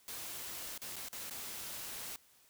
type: noise with dropouts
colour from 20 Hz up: white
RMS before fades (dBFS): -44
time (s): 0.08-2.16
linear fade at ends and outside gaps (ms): 0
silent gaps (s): 0.777-0.818 / 0.958-0.965 / 1.085-1.129 / 1.297-1.309
effects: white hiss -66 dBFS RMS until 2.49 s